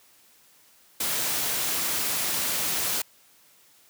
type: noise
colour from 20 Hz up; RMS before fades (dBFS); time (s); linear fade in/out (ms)
white; -27; 1-3.02; 5
effects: white hiss -58 dBFS RMS until 3.89 s + high-pass 100 Hz 12 dB/octave